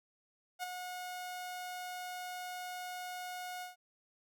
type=tone with ADSR envelope; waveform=sawtooth; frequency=725 Hz; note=F#5; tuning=35 cents flat; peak=-31 dBFS; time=0.59-3.76 s; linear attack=42 ms; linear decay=13 ms; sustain=-6 dB; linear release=140 ms; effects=none